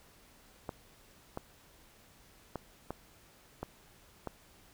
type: clicks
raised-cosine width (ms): 1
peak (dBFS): -23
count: 6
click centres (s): 0.692 / 1.374 / 2.557 / 2.906 / 3.63 / 4.273
effects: pink hiss -61 dBFS RMS until 4.73 s